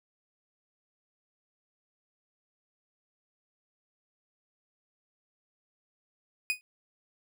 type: tone with exponential decay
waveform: 40% pulse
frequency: 2489 Hz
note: D#7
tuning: in tune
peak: -22 dBFS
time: 6.5-6.61 s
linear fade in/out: 0 ms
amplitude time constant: 23 ms
effects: none